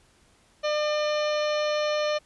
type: harmonic tone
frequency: 601 Hz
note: D5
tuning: 40 cents sharp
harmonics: 1 / 2 / 3 / 4 / 5 / 6 / 7 / 9 / 10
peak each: -24 / -33 / -37 / -37 / -38 / -42 / -38 / -45 / -46 dBFS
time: 0.63-2.19 s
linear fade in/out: 20 ms
effects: pink hiss -61 dBFS RMS until 2.25 s + resampled to 24000 Hz